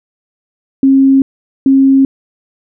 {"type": "tone pair in turn", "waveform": "sine", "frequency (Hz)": [270, 270], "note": ["C#4", "C#4"], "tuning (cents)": [-45, -45], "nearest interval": "unison", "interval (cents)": 0, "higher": "neither", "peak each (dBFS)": -4, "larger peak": "neither", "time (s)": [[0.83, 1.22], [1.66, 2.05]], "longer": "neither", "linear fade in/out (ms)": 2, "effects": []}